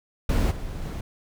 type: noise with level steps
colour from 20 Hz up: brown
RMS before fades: -21 / -33 / -31 dBFS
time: 0.29-1.01 s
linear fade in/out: 5 ms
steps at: 0.5 / 0.81 s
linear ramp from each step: 20 ms
effects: none

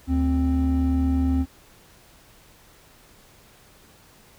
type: tone pair together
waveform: triangle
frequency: 74.6 / 262.9 Hz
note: D2 / C4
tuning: +28 / +8 cents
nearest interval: octave + minor seventh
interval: 2180 cents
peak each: -19 dBFS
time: 0.07-1.46 s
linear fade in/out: 50 ms
effects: tanh soft clip ceiling -10 dBFS + pink hiss -53 dBFS RMS until 4.38 s

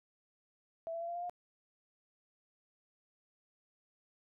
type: tone with pitch steps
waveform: sine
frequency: 660 / 669.6 / 679.3 / 689.2 / 699.2 / 709.4 Hz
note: E5 / E5 / F5 / F5 / F5 / F5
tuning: +2 / +27 / -48 / -23 / +2 / +27 cents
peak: -37 dBFS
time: 0.87-1.296 s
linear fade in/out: 0 ms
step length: 71 ms
effects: none

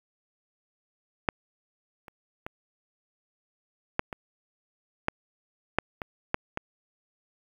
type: clicks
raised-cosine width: 0.5 ms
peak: -7 / -29 / -20 / -8 / -20 / -9 / -6 / -18 / -8 / -15 dBFS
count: 10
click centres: 1.288 / 2.082 / 2.465 / 3.994 / 4.128 / 5.084 / 5.786 / 6.018 / 6.344 / 6.574 s
effects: 8-bit

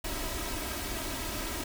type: noise with comb filter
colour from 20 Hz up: pink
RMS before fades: -35 dBFS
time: 0.04-1.64 s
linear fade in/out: 5 ms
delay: 3.1 ms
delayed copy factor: +0.7
effects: none

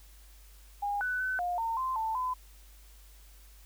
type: tone with pitch steps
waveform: sine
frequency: 814 / 1494 / 1515 / 710 / 910 / 1039 / 887 / 1012 Hz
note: G#5 / F#6 / F#6 / F5 / A#5 / C6 / A5 / B5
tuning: -35 / +16 / +40 / +28 / -42 / -12 / +14 / +42 cents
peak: -29 dBFS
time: 0.82-2.34 s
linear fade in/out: 10 ms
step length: 190 ms
effects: added 50 Hz sine -52 dBFS peak until 3.65 s + white hiss -60 dBFS RMS until 3.65 s

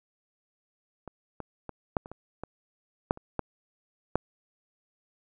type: clicks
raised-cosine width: 1 ms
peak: -26 / -22 / -23 / -11 / -28 / -27 / -22 / -9 / -30 / -14 / -9 dBFS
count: 11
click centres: 1.077 / 1.403 / 1.693 / 1.968 / 2.059 / 2.116 / 2.436 / 3.109 / 3.174 / 3.393 / 4.156 s
effects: none

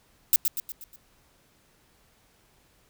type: noise with echo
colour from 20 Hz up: violet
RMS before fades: -18 dBFS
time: 0.33-0.36 s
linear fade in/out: 0 ms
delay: 120 ms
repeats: 5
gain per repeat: -6 dB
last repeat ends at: 0.96 s
effects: pink hiss -63 dBFS RMS until 2.89 s

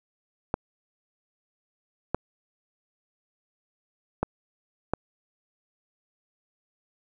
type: clicks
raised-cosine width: 1 ms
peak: -10 dBFS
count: 4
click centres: 0.541 / 2.146 / 4.23 / 4.936 s
effects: none

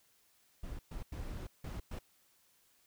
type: noise bursts at uneven times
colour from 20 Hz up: brown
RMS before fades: -42 dBFS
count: 5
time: 0.63-0.79 / 0.91-1.03 / 1.12-1.47 / 1.64-1.8 / 1.91-1.99 s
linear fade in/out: 5 ms
effects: white hiss -70 dBFS RMS until 2.86 s

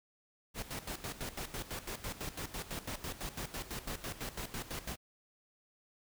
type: noise with tremolo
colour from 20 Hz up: pink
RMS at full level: -40 dBFS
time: 0.54-4.97 s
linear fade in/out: 50 ms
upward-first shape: square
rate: 6 Hz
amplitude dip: 75%
effects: none

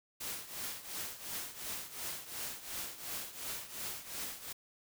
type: noise with tremolo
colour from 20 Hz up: white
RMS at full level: -39 dBFS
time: 0.2-4.53 s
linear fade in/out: 10 ms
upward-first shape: triangle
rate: 2.8 Hz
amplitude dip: 80%
effects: none

